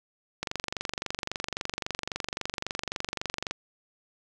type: click train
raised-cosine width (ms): 0.2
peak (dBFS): -13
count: 74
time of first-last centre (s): 0.43-3.51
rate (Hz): 23.7
effects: none